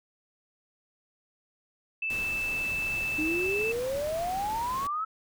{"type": "tone", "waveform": "sine", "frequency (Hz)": 2637, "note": "E7", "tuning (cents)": 0, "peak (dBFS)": -28, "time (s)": [2.02, 3.72], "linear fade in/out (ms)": 5}
{"type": "noise", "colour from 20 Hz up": "pink", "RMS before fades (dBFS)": -41, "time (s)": [2.1, 4.87], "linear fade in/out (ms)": 2}
{"type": "exponential sweep", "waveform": "sine", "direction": "up", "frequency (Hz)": [300.8, 1322], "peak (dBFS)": -28, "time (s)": [3.18, 5.05], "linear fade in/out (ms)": 10}
{"effects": []}